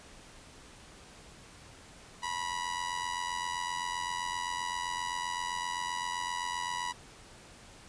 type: tone with amplitude modulation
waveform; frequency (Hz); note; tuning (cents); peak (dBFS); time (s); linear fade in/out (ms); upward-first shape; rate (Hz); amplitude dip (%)
sawtooth; 975; B5; -23; -26; 2.22-6.93; 20; sine; 87.7; 75
effects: pink hiss -53 dBFS RMS until 7.88 s + resampled to 22050 Hz

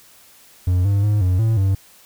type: tone with pitch steps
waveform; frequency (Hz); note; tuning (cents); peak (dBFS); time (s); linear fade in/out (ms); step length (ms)
triangle; 90.3 / 100.1 / 104.6 / 91.3 / 112.1 / 96.7; F#2 / G2 / G#2 / F#2 / A2 / G2; -42 / +37 / +13 / -23 / +33 / -23; -12; 0.67-1.75; 5; 180
effects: white hiss -49 dBFS RMS until 2.05 s

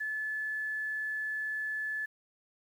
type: tone with quantisation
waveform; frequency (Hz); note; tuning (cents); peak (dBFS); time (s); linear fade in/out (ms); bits
sine; 1729; A6; -31; -32; 0-2.06; 10; 10
effects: none

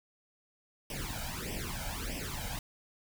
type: noise with flanger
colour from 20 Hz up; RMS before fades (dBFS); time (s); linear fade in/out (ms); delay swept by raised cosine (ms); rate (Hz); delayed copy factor
pink; -38; 0.9-2.59; 2; 0.36 to 1.33; 1.6; +0.85
effects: none

